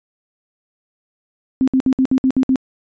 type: tone bursts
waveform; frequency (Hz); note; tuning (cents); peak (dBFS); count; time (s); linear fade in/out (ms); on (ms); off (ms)
sine; 261.6; C4; 0; -11; 8; 1.61-2.558; 0; 66; 60
effects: resampled to 16000 Hz